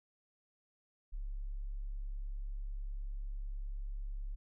sine tone, 34.65 Hz, C#1, in tune, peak -37 dBFS, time 1.12-4.36 s, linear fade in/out 20 ms, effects none

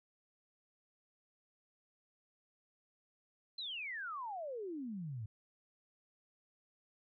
sine exponential sweep, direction down, 4186 to 101.6 Hz, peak -40 dBFS, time 3.58-5.26 s, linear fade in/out 5 ms, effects none

